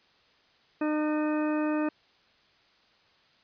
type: harmonic tone with a mistuned harmonic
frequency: 304.1 Hz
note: D#4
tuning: 40 cents flat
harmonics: 1 / 2 / 3 / 4 / 5 / 6 / 8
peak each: -26 / -33 / -39 / -39 / -42 / -44 / -44 dBFS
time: 0.81-1.89 s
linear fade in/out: 5 ms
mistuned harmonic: 8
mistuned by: +62 cents
effects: white hiss -63 dBFS RMS until 3.43 s + resampled to 11025 Hz